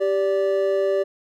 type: tone pair together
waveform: triangle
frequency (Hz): 392 / 580.4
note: G4 / D5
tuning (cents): 0 / -21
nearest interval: perfect fifth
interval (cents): 679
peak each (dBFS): -19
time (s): 0-1.04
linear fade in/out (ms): 20
effects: none